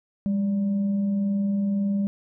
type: tone with frequency modulation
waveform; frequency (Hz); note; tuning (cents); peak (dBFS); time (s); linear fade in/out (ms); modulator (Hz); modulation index
sine; 200.9; G3; +43; -21; 0.26-2.07; 0; 380; 0.21
effects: none